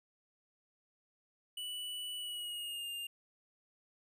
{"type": "tone with pitch glide", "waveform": "square", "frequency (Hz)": [2960, 2807], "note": ["F#7", "F7"], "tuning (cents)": [0, 8], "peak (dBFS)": -40, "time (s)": [1.57, 3.07], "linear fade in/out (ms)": 5, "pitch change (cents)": -92, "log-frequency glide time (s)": [2.17, 2.9], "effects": []}